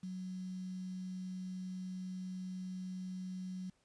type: tone with quantisation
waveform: sine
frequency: 185 Hz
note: F#3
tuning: in tune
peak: -40 dBFS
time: 0.03-3.7 s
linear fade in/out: 5 ms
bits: 10
effects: pink hiss -75 dBFS RMS until 3.84 s + resampled to 22050 Hz